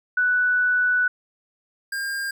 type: tone pair in turn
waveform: sine / square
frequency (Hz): 1484 / 1605.6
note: F#6 / G6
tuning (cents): +5 / +41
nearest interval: minor second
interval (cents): 136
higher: second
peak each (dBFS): -17 / -26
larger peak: first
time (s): 0.17-1.08 / 1.92-2.31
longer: first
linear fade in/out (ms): 5
effects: none